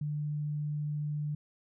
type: tone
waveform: sine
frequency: 148.8 Hz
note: D3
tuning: 23 cents sharp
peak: -31 dBFS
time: 0.01-1.35 s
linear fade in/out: 5 ms
effects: none